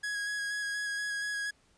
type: tone with vibrato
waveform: 45% pulse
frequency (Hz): 1661.2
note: G#6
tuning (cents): 0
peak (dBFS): -32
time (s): 0.03-1.51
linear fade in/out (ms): 10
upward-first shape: square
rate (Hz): 4.2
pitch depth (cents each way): 12
effects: pink hiss -67 dBFS RMS until 1.77 s + resampled to 22050 Hz